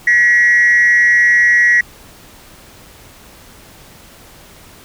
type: tone with frequency modulation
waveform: sine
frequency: 1920 Hz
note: B6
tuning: 49 cents flat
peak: -6 dBFS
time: 0.07-1.81 s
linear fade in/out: 5 ms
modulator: 210 Hz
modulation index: 0.48
effects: tanh soft clip ceiling -4 dBFS + pink hiss -41 dBFS RMS until 4.84 s